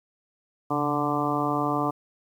harmonic tone with a mistuned harmonic, 146.8 Hz, D3, in tune, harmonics 1 / 2 / 3 / 4 / 5 / 6 / 7 / 8, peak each -33 / -28 / -33 / -34 / -30 / -34 / -31 / -30 dBFS, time 0.7-1.91 s, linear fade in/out 10 ms, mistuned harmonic 1, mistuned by -88 cents, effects 9-bit

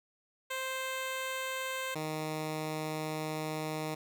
10% pulse tone pair in turn, 523.3 / 155.58 Hz, C5 / D#3, 0 / 0 cents, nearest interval octave + major sixth, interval 2100 cents, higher first, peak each -26 dBFS, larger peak neither, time 0.5-1.95 / 1.95-3.95 s, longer second, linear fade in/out 10 ms, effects none

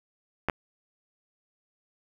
clicks, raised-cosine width 0.5 ms, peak -11 dBFS, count 2, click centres 0.486 / 0.498 s, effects 7-bit

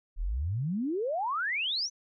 sine exponential sweep, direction up, 34.31 to 6220 Hz, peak -28 dBFS, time 0.16-1.9 s, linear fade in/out 50 ms, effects none

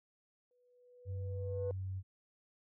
sine tone with exponential growth, 492.7 Hz, B4, 4 cents flat, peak -33 dBFS, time 0.51-1.71 s, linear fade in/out 1 ms, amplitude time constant 260 ms
sine tone, 94.7 Hz, F#2, 41 cents sharp, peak -37 dBFS, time 1.05-2.03 s, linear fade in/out 50 ms
effects tanh soft clip ceiling -28 dBFS

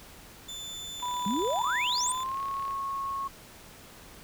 30% pulse tone, 3520 Hz, A7, in tune, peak -35 dBFS, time 0.48-2.24 s, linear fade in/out 10 ms
click train, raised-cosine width 0.3 ms, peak -30 dBFS, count 62, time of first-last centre 1-2.709 s, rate 35.7 Hz
sine tone with pitch glide, 987.8 to 1096 Hz, B5 to C#6, 0 to -20 cents, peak -30 dBFS, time 1.02-3.28 s, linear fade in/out 10 ms, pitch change +180 cents, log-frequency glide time 2.05-2.41 s
sine exponential sweep, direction up, 185.8 to 9120 Hz, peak -27 dBFS, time 1.26-2.12 s, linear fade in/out 2 ms
effects pink hiss -50 dBFS RMS until 4.23 s

